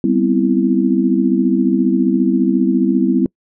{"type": "chord", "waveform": "sine", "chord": "C major seventh", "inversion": "second", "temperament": "equal", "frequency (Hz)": [196, 246.9, 261.6, 329.6], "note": ["G3", "B3", "C4", "E4"], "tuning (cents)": [0, 0, 0, 0], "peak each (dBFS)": -17, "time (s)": [0.04, 3.26], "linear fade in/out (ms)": 2, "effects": ["noise-tail reverb RT60 0.1 s tail -26 dB re dry"]}